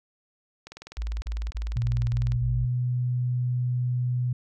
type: click train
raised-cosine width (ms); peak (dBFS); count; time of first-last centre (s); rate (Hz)
0.2; -24; 34; 0.67-2.32; 20
type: tone bursts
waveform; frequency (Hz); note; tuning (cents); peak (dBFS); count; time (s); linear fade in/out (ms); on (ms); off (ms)
sine; 55.6; A1; +19; -27; 6; 0.97-2.66; 10; 250; 38
type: tone with pitch glide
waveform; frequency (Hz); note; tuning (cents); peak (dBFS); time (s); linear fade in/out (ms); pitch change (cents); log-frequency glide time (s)
sine; 117.9 to 124.12; A#2 to B2; +20 to +9; -23; 1.76-4.33; 5; +89; 2.09-2.73
effects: none